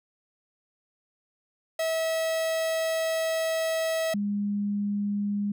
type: tone pair in turn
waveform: 45% pulse / sine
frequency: 647 / 204 Hz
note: E5 / G#3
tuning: -32 / -31 cents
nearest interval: octave + minor sixth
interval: 1999 cents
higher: first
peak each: -25 dBFS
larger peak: neither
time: 1.79-4.14 / 4.14-5.52 s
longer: first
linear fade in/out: 5 ms
effects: none